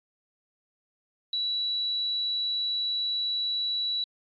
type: tone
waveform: sine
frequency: 3929 Hz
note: B7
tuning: 10 cents flat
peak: -26 dBFS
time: 1.33-4.04 s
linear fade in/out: 2 ms
effects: AAC 48 kbps